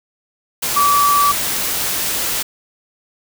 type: tone in noise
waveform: sine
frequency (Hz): 1153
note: D6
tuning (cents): -32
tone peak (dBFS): -11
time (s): 0.76-1.32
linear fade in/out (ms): 10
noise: white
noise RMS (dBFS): -20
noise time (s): 0.62-2.43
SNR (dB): +6
effects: none